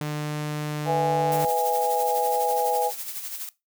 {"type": "tone", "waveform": "sawtooth", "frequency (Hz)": 150.1, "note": "D3", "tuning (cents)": 38, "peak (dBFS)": -23, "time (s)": [0.01, 1.45], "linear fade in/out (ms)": 2}
{"type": "chord", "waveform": "sine", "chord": "E major", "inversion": "second", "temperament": "just", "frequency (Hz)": [494.4, 659.3, 824.1], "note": ["B4", "E5", "G#5"], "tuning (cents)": [2, 0, -14], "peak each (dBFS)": [-25, -28, -23], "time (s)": [0.85, 2.92], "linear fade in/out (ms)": 50}
{"type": "noise with tremolo", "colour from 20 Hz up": "blue", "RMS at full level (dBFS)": -32, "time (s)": [1.32, 3.49], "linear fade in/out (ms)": 0, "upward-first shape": "sine", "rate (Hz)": 12, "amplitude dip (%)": 55}
{"effects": ["noise-tail reverb RT60 0.2 s tail -18 dB re dry"]}